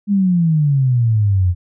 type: exponential sweep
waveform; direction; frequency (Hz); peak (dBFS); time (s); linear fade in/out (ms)
sine; down; 207.7 to 86.4; -11; 0.07-1.55; 50
effects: none